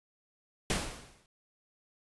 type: noise with exponential decay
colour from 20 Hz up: pink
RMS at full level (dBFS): -28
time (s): 0.7-1.26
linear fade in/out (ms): 1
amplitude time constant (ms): 120
effects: resampled to 24000 Hz